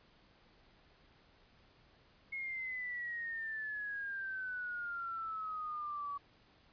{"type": "exponential sweep", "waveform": "sine", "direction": "down", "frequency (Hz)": [2171, 1132], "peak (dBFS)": -38, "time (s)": [2.32, 6.18], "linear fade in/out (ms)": 10, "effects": ["pink hiss -66 dBFS RMS until 6.72 s", "resampled to 11025 Hz"]}